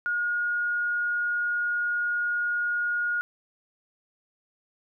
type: tone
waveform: sine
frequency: 1435 Hz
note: F6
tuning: 47 cents sharp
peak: -24 dBFS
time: 0.06-3.21 s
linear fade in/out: 0 ms
effects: none